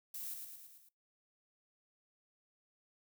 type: noise with echo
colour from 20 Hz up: violet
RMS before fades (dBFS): -44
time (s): 0.14-0.34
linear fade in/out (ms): 5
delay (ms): 110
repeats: 5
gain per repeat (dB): -4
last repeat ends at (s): 0.89
effects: noise-tail reverb RT60 0.2 s tail -22 dB re dry